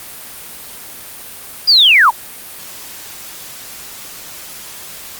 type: linear sweep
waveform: sine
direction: down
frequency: 4978 to 804 Hz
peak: -5 dBFS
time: 1.67-2.11 s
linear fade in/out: 20 ms
effects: white hiss -32 dBFS RMS until 5.19 s + Opus 32 kbps